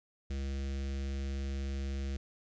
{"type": "tone with notch filter", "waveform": "square", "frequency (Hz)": 68.2, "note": "C#2", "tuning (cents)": -28, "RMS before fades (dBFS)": -36, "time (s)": [0.3, 2.17], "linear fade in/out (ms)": 5, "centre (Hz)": 950, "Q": 0.72, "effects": ["resampled to 16000 Hz", "12-bit"]}